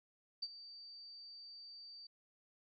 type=tone with ADSR envelope; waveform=sine; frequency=4628 Hz; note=D8; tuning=26 cents flat; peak=-36 dBFS; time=0.42-2.07 s; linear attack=10 ms; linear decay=42 ms; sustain=-15 dB; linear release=6 ms; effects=none